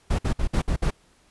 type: noise bursts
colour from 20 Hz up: brown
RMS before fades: -22 dBFS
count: 6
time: 0.1-0.908 s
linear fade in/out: 10 ms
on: 88 ms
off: 56 ms
effects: pink hiss -60 dBFS RMS until 1.3 s + resampled to 24000 Hz